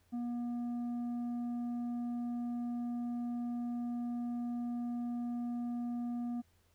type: tone with tanh clipping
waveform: sine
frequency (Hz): 240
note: B3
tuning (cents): -49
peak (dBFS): -36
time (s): 0.12-6.42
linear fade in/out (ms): 20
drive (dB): 6
effects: added 86 Hz sine -70 dBFS peak until 6.74 s + pink hiss -73 dBFS RMS until 6.74 s